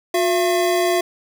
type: tone pair together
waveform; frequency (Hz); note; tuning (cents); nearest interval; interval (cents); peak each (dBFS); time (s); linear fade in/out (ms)
square; 359.7 / 677; F#4 / E5; -49 / +46; major seventh; 1095; -19 / -20; 0.14-1.01; 5
effects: none